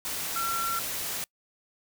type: tone in noise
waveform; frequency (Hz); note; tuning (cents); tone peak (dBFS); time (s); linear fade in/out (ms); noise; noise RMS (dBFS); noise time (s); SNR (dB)
sine; 1359; F6; -48; -28; 0.36-0.79; 0; white; -33; 0.05-1.24; +2
effects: noise-tail reverb RT60 0.1 s tail -26 dB re dry